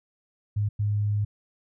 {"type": "tone bursts at uneven times", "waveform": "sine", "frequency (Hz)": 103.83, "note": "G#2", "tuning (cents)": 0, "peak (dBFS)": -22, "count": 2, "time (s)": [[0.56, 0.69], [0.79, 1.25]], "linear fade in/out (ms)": 10, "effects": []}